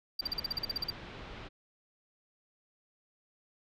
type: tone bursts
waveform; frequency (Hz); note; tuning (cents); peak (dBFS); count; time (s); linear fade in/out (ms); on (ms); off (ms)
triangle; 4700; D8; +1; -28; 12; 0.19-0.903; 5; 20; 43
type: low-pass noise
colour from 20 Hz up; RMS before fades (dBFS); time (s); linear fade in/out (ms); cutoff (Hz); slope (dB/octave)
pink; -46; 0.21-1.49; 20; 3900; 24
effects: none

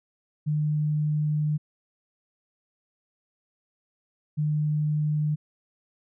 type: tone pair in turn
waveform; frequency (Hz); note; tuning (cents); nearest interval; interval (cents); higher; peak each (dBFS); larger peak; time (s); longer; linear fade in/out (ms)
sine; 151 / 151; D3 / D3; +48 / +48; unison; 0; neither; -22; neither; 0.46-1.58 / 4.37-5.36; first; 20
effects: none

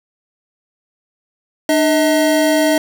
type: tone pair together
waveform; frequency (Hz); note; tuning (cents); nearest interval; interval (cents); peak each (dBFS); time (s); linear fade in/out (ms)
square; 300 / 635.7; D4 / D#5; +37 / +37; octave + minor second; 1300; -15; 1.69-2.78; 2
effects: none

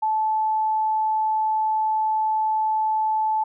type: tone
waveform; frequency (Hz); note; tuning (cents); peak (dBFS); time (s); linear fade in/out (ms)
sine; 870; A5; -20; -19; 0.02-3.44; 10
effects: none

